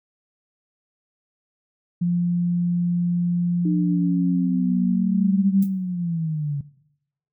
sine tone with pitch glide, 174.61 to 192.63 Hz, F3 to G3, 0 to -30 cents, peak -18 dBFS, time 2.01-5.64 s, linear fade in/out 10 ms, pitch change +170 cents, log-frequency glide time 4.01-5.41 s
sine linear sweep, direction down, 307.2 to 140.2 Hz, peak -22 dBFS, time 3.65-6.61 s, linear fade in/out 5 ms
violet noise with exponential decay, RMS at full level -34 dBFS, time 5.62-5.72 s, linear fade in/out 5 ms, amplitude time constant 21 ms
effects noise-tail reverb RT60 0.8 s tail -19 dB re dry

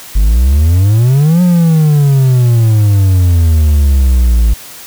triangle exponential two-way sweep, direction up then down, 46.85 to 181.3 to 54 Hz, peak -3 dBFS, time 0.15-4.54 s, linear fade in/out 10 ms, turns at 1.42 s, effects white hiss -31 dBFS RMS until 4.86 s

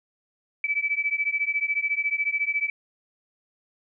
sine beating tone pair, 2297 / 2311 Hz, D7 / D7, -39 / -28 cents, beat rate 14 Hz, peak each -26 dBFS, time 0.64-2.7 s, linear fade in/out 2 ms, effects none

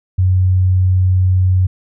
sine tone, 92.5 Hz, F#2, in tune, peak -9 dBFS, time 0.18-1.67 s, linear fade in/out 10 ms, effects none

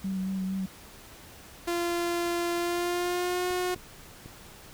sine tone with vibrato, 190 Hz, F#3, 46 cents sharp, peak -28 dBFS, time 0.04-0.66 s, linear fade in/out 5 ms, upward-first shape sine, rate 4.4 Hz, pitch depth 21 cents each way
sawtooth tone with pitch glide, 344.9 to 361.8 Hz, F4 to F#4, -22 to -39 cents, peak -23 dBFS, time 1.67-3.75 s, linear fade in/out 10 ms, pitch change +83 cents, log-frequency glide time 2.56-3.49 s
clicks, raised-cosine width 3 ms, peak -31 dBFS, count 3, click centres 3.507 / 3.762 / 4.26 s
effects pink hiss -49 dBFS RMS until 4.73 s

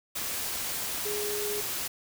sine tone in noise, 415.3 Hz, G#4, in tune, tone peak -32 dBFS, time 1.05-1.61 s, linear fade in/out 10 ms, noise white, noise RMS -33 dBFS, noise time 0.15-1.88 s, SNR -2 dB, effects none

